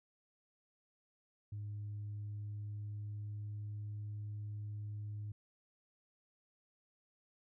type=tone with pitch glide; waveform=sine; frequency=103.83 to 104.61 Hz; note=G#2 to G#2; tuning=0 to +13 cents; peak=-39 dBFS; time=1.52-5.32 s; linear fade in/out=5 ms; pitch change=+13 cents; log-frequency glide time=2.09-4.01 s; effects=tanh soft clip ceiling -38 dBFS